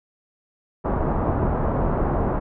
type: low-pass noise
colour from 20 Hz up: pink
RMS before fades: -22 dBFS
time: 0.84-2.4 s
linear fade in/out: 20 ms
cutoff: 1100 Hz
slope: 24 dB/octave
effects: none